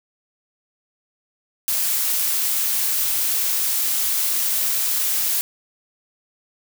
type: noise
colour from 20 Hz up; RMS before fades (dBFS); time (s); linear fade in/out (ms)
blue; -21; 1.68-5.41; 0
effects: none